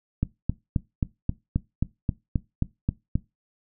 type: click train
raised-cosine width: 5 ms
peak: -10 dBFS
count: 12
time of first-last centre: 0.23-3.156 s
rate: 3.76 Hz
effects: noise-tail reverb RT60 0.2 s tail -19 dB re dry